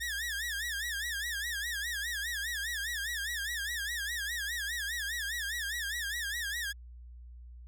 sawtooth tone with vibrato, 1760 Hz, A6, in tune, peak -30 dBFS, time 0-6.73 s, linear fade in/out 20 ms, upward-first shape sine, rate 4.9 Hz, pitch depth 170 cents each way, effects added 60 Hz sine -46 dBFS peak until 7.67 s

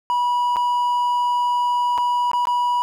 triangle tone with dropouts, 974 Hz, B5, 24 cents flat, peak -15 dBFS, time 0.1-2.82 s, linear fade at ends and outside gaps 0 ms, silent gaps 0.56-0.567 / 1.978-1.983 / 2.315-2.333 / 2.454-2.471 s, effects none

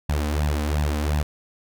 sawtooth tone with flanger, 74.3 Hz, D2, 21 cents sharp, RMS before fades -23 dBFS, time 0.09-1.23 s, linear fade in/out 5 ms, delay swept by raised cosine 1.1 to 4 ms, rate 2.8 Hz, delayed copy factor +0.8, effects none

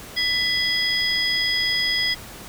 sine tone cluster, 1994 / 3321 / 4998 Hz, B6 / G#7 / D#8, +16 / -1 / +7 cents, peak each -23 dBFS, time 0.16-2.15 s, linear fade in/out 20 ms, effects tanh soft clip ceiling -12 dBFS + pink hiss -39 dBFS RMS until 2.48 s

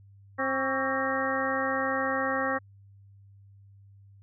harmonic tone with a mistuned harmonic, 265.9 Hz, C4, 28 cents sharp, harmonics 1 / 2 / 3 / 4 / 5 / 6 / 7, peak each -34 / -31 / -35 / -33 / -35 / -36 / -32 dBFS, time 0.38-2.59 s, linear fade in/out 20 ms, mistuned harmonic 4, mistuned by +91 cents, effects added 99 Hz sine -51 dBFS peak until 4.22 s

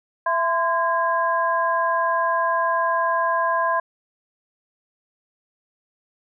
sine tone cluster, 666 / 1027 / 1632 Hz, E5 / C6 / G#6, +18 / -33 / -31 cents, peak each -24 / -20 / -26 dBFS, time 0.26-3.8 s, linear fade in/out 5 ms, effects none

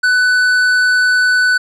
sine tone with tanh clipping, 1495 Hz, F#6, 17 cents sharp, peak -11 dBFS, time 0.03-1.58 s, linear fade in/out 10 ms, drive 10 dB, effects none

